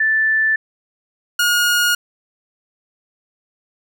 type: tone pair in turn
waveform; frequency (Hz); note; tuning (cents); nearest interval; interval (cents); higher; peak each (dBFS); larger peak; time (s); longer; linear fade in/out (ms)
sine / sawtooth; 1760 / 1433.9; A6 / F6; 0 / +45; major third; 355; first; -13 / -10; second; 0-0.56 / 1.39-1.95; neither; 5
effects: none